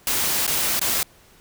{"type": "noise with dropouts", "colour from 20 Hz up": "white", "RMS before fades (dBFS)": -22, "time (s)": [0.07, 1.03], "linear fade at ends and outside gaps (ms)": 1, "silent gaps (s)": [[0.466, 0.477], [0.794, 0.814]], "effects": ["pink hiss -53 dBFS RMS until 1.4 s"]}